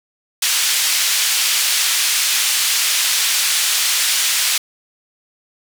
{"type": "band-pass noise", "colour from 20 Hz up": "pink", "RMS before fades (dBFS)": -17, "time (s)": [0.42, 4.58], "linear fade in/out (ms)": 5, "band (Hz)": [2700, 12000], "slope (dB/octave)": 12, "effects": []}